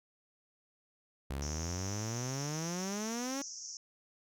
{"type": "exponential sweep", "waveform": "sawtooth", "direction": "up", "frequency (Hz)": [65.8, 281.7], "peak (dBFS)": -32, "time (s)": [1.3, 3.42], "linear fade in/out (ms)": 5}
{"type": "band-pass noise", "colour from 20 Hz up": "pink", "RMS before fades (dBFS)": -45, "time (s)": [1.42, 3.77], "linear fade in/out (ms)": 2, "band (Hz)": [5400, 6600], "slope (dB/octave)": 96}
{"effects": []}